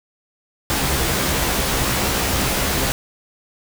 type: noise with comb filter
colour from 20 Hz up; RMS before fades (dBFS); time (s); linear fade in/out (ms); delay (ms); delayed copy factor
pink; -20; 0.7-2.92; 0; 15; +0.55
effects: none